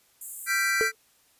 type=high-pass noise; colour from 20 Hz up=pink; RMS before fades=-38 dBFS; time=0.21-0.71 s; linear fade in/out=5 ms; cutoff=7200 Hz; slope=96 dB/octave
type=chord; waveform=square; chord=G dominant seventh; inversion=third; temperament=equal with one note detuned; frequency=1367.4 / 1568 / 1975.5 / 2349 Hz; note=F6 / G6 / B6 / D7; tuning=-37 / 0 / 0 / 0 cents; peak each=-32 / -28 / -28 / -32 dBFS; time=0.46-0.92 s; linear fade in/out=50 ms
type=tone with exponential decay; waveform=triangle; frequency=440 Hz; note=A4; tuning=in tune; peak=-18 dBFS; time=0.81-0.95 s; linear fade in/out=0 ms; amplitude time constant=29 ms
effects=white hiss -63 dBFS RMS until 1.39 s + resampled to 32000 Hz